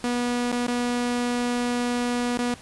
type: tone with dropouts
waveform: sawtooth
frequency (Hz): 243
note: B3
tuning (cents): -28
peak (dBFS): -19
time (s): 0.04-2.54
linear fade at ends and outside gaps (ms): 0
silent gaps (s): 0.516-0.527 / 0.667-0.681 / 2.373-2.39
effects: pink hiss -46 dBFS RMS until 2.61 s + resampled to 24000 Hz